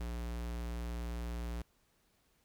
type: tone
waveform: square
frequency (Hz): 58.8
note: A#1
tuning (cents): +16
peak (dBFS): -38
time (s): 0-1.62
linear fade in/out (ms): 5
effects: pink hiss -73 dBFS RMS until 2.44 s